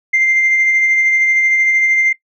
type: tone with tremolo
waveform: sine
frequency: 2093 Hz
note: C7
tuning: in tune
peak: -8 dBFS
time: 0.13-2.13 s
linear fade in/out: 10 ms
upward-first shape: sine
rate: 13 Hz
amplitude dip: 30%
effects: noise-tail reverb RT60 0.1 s tail -17 dB re dry + tanh soft clip ceiling -6 dBFS